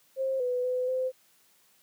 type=tone with pitch steps; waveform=sine; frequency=531 / 496.9 / 504 / 515 Hz; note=C5 / B4 / B4 / C5; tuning=+25 / +11 / +35 / -28 cents; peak=-26 dBFS; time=0.16-1.12 s; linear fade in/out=50 ms; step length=240 ms; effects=white hiss -64 dBFS RMS until 1.82 s + high-pass 100 Hz 12 dB/octave